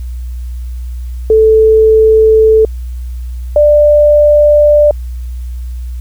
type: tone pair in turn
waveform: sine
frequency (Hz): 438.8 / 592.1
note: A4 / D5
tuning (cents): -5 / +14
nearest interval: perfect fourth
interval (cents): 519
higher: second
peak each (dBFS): -3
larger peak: neither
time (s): 1.3-2.65 / 3.56-4.91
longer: neither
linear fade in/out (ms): 2
effects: added 61 Hz sine -18 dBFS peak until 6 s + white hiss -47 dBFS RMS until 6 s